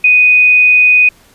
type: tone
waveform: sine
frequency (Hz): 2489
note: D#7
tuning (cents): 0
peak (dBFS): -4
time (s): 0.04-1.09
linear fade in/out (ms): 5
effects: pink hiss -46 dBFS RMS until 1.34 s + resampled to 32000 Hz